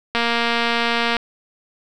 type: click train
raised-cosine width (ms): 0.3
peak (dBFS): -4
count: 239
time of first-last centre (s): 0.15-1.167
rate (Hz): 234
effects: none